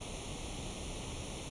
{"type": "noise with comb filter", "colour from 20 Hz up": "pink", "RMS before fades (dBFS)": -42, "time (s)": [0, 1.5], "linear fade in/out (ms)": 20, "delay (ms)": 0.31, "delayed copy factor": 0.8, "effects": ["resampled to 24000 Hz"]}